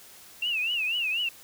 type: tone with vibrato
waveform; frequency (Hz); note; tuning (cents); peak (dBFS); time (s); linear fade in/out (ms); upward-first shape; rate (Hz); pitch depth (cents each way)
sine; 2700; E7; +41; -25; 0.42-1.29; 5; triangle; 4.1; 180
effects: white hiss -50 dBFS RMS until 1.43 s